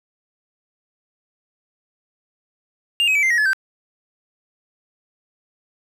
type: tone with pitch steps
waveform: triangle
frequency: 2803 / 2541 / 2303 / 2088 / 1892.5 / 1715.5 / 1555.1 Hz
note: F7 / D#7 / D7 / C7 / A#6 / A6 / G6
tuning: +6 / +36 / -34 / -4 / +26 / -44 / -14 cents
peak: -13 dBFS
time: 3-3.532 s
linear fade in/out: 0 ms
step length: 76 ms
effects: none